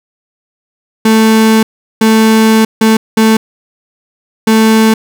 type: tone bursts at uneven times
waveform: 35% pulse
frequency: 220.9 Hz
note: A3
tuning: 7 cents sharp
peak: -3 dBFS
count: 5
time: 1.05-1.63 / 2.01-2.65 / 2.81-2.97 / 3.17-3.37 / 4.47-4.94 s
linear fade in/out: 5 ms
effects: none